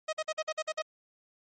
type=tone bursts; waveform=sawtooth; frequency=628 Hz; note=D#5; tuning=16 cents sharp; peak=-26 dBFS; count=8; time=0.08-0.822 s; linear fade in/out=10 ms; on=49 ms; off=50 ms; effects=MP3 32 kbps